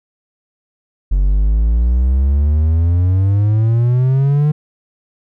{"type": "exponential sweep", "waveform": "triangle", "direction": "up", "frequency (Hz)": [45.54, 152.1], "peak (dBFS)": -8, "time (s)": [1.11, 4.52], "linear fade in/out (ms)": 10, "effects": []}